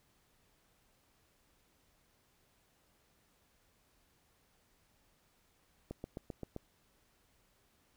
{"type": "click train", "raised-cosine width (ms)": 2, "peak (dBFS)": -28, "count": 6, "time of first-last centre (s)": [5.91, 6.564], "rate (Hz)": 7.65, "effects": ["pink hiss -72 dBFS RMS until 7.96 s"]}